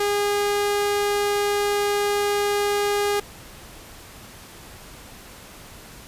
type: tone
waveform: sawtooth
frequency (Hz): 408.9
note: G#4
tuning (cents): -27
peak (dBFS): -16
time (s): 0-3.2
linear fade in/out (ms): 5
effects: pink hiss -43 dBFS RMS until 6.07 s + resampled to 32000 Hz